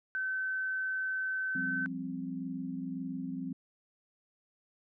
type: tone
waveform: sine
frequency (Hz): 1531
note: G6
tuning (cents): -41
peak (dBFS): -31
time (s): 0.15-1.86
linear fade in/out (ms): 0
type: chord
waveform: sine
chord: F suspended second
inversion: none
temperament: just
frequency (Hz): 174.61 / 196.44 / 261.9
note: F3 / G3 / C4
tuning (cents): 0 / +4 / +2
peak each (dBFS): -41 / -42 / -37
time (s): 1.55-3.53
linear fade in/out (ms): 5
effects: none